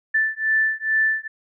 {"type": "beating tone pair", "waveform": "sine", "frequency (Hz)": [1760, 1762.3], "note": ["A6", "A6"], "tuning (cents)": [0, 2], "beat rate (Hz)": 2.3, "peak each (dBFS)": -21, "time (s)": [0.14, 1.28], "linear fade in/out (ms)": 10, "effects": []}